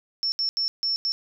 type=tone bursts at uneven times; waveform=sine; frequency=5400 Hz; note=E8; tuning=41 cents sharp; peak=-22 dBFS; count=5; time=0.23-0.32 / 0.39-0.49 / 0.57-0.68 / 0.83-0.96 / 1.05-1.12 s; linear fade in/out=0 ms; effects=none